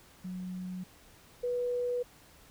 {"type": "tone pair in turn", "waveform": "sine", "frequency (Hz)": [183.4, 489.6], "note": ["F#3", "B4"], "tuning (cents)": [-15, -15], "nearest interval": "octave + perfect fourth", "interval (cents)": 1700, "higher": "second", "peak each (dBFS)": [-36, -29], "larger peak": "second", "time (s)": [[0.24, 0.84], [1.43, 2.03]], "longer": "neither", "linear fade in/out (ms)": 10, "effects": ["pink hiss -58 dBFS RMS until 2.5 s"]}